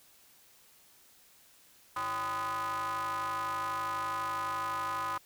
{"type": "ring-modulated tone", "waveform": "square", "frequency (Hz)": 115.6, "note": "A#2", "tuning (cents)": -14, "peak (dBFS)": -30, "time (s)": [1.96, 5.18], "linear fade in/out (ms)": 5, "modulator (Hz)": 1130, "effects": ["white hiss -61 dBFS RMS until 5.25 s"]}